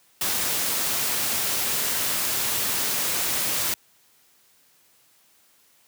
white noise, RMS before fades -25 dBFS, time 0.21-3.74 s, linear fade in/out 2 ms, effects white hiss -60 dBFS RMS until 5.87 s + high-pass 80 Hz 12 dB/octave

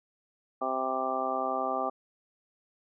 harmonic tone, 130.81 Hz, C3, in tune, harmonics 2 / 3 / 4 / 5 / 6 / 7 / 8 / 9, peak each -39 / -39 / -37 / -34 / -33 / -45 / -43 / -33 dBFS, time 0.61-1.9 s, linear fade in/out 10 ms, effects none

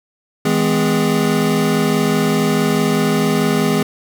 square tone cluster, 162.5 / 208.6 / 253.4 / 411 Hz, E3 / G#3 / B3 / G#4, -24 / +8 / +45 / -18 cents, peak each -20 dBFS, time 0.45-3.83 s, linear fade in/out 5 ms, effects none

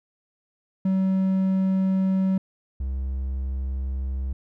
triangle tone pair in turn, 190 / 66.12 Hz, F#3 / C2, +46 / +19 cents, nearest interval octave + tritone, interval 1827 cents, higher first, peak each -17 / -23 dBFS, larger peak first, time 0.85-2.38 / 2.8-4.33 s, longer neither, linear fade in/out 5 ms, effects none

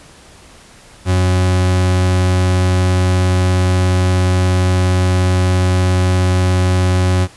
40% pulse tone, 91.7 Hz, F#2, 15 cents flat, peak -10 dBFS, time 1.05-7.28 s, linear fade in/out 50 ms, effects pink hiss -42 dBFS RMS until 7.36 s + resampled to 24000 Hz

